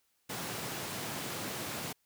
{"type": "high-pass noise", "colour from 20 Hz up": "pink", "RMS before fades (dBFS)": -39, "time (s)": [0.29, 1.93], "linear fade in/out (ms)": 10, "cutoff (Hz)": 110, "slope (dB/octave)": 24, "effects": ["white hiss -75 dBFS RMS until 2.05 s"]}